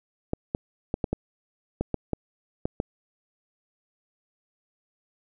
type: clicks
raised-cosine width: 2 ms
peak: -12 dBFS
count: 10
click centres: 0.334 / 0.549 / 0.941 / 1.042 / 1.13 / 1.81 / 1.943 / 2.133 / 2.655 / 2.801 s
effects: none

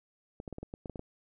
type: clicks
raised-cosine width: 2 ms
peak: -27 dBFS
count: 10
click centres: 0.401 / 0.478 / 0.527 / 0.584 / 0.63 / 0.739 / 0.858 / 0.897 / 0.958 / 0.994 s
effects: none

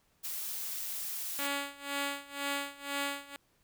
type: noise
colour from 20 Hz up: blue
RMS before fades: -38 dBFS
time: 0.23-1.48 s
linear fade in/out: 20 ms
type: tone with tremolo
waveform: 5% pulse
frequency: 281.9 Hz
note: C#4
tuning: 29 cents sharp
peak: -20 dBFS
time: 1.39-3.36 s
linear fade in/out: 0 ms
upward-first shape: sine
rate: 2 Hz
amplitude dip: 90%
effects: pink hiss -71 dBFS RMS until 3.63 s

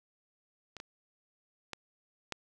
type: clicks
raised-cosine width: 0.2 ms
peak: -27 / -25 / -21 / -18 dBFS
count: 4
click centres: 0.767 / 0.801 / 1.733 / 2.323 s
effects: none

